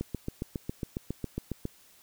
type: click train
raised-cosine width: 3 ms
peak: -19 dBFS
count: 13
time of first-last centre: 0.01-1.654 s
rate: 7.3 Hz
effects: white hiss -59 dBFS RMS until 2.02 s